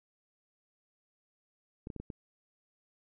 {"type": "clicks", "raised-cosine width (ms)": 3, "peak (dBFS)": -28, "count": 5, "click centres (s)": [1.871, 1.902, 1.963, 2, 2.102], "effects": []}